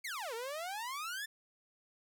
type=exponential two-way sweep; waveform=sawtooth; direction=down then up; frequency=2300 to 440 to 1792 Hz; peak=-35 dBFS; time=0.04-1.26 s; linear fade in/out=10 ms; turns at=0.34 s; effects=none